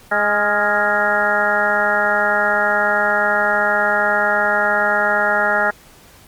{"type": "harmonic tone with a mistuned harmonic", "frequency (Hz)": 207.7, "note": "G#3", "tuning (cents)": 0, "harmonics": [1, 2, 3, 4, 5, 6, 7, 8, 9], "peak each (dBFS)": [-31, -28, -21, -21, -31, -27, -19, -21, -24], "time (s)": [0.11, 5.71], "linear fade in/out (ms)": 10, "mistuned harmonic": 7, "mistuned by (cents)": -59, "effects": ["pink hiss -46 dBFS RMS until 6.27 s", "Opus 48 kbps"]}